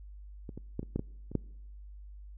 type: clicks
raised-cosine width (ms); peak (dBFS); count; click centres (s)
3; -28 / -28 / -20 / -28 / -18 / -20 / -30 / -15; 8; 0.492 / 0.576 / 0.794 / 0.83 / 0.96 / 0.994 / 1.316 / 1.353
effects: noise-tail reverb RT60 0.9 s tail -25 dB re dry + added 50 Hz sine -45 dBFS peak until 2.37 s